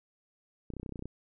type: clicks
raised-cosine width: 3 ms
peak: -27 dBFS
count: 12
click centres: 0.703 / 0.737 / 0.767 / 0.798 / 0.831 / 0.862 / 0.893 / 0.923 / 0.958 / 0.993 / 1.024 / 1.056 s
effects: none